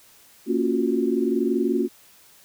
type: chord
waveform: sine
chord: Gb major seventh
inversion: first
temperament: equal with one note detuned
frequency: 231.9 / 277.2 / 349.2 / 370 Hz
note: Bb3 / Db4 / F4 / Gb4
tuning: -9 / 0 / 0 / 0 cents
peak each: -25 / -25 / -25 / -25 dBFS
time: 0.46-1.89 s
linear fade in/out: 50 ms
effects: white hiss -53 dBFS RMS until 2.44 s